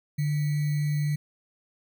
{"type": "tone with sample-and-hold", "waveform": "sine", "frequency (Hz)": 148.1, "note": "D3", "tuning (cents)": 15, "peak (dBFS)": -23, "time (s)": [0.18, 1.16], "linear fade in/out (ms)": 10, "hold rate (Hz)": 2100, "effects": []}